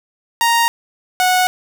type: tone pair in turn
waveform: sawtooth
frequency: 932.3 / 734.9 Hz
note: A#5 / F#5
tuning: 0 / -12 cents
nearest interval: major third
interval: 412 cents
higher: first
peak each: -8 dBFS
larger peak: neither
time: 0.41-0.68 / 1.2-1.47 s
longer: neither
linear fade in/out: 0 ms
effects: none